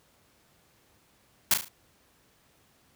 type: noise with echo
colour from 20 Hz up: white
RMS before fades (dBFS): -21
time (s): 1.51-1.54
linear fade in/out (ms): 2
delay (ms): 36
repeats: 4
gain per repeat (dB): -7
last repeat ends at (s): 1.684
effects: pink hiss -64 dBFS RMS until 2.95 s + high-pass 60 Hz 12 dB/octave